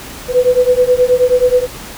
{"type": "beating tone pair", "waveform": "sine", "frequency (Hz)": [493.9, 503.3], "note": ["B4", "B4"], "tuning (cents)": [0, 33], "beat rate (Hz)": 9.4, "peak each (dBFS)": -11, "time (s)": [0.28, 1.67], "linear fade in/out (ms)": 50, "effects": ["pink hiss -30 dBFS RMS until 1.97 s"]}